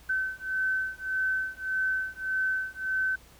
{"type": "beating tone pair", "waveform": "sine", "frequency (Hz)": [1529, 1530.7], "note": ["G6", "G6"], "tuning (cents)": [-44, -42], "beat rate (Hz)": 1.7, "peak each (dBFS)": -30, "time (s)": [0.09, 3.16], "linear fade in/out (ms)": 10, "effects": ["added 60 Hz sine -56 dBFS peak until 3.39 s", "pink hiss -56 dBFS RMS until 3.39 s"]}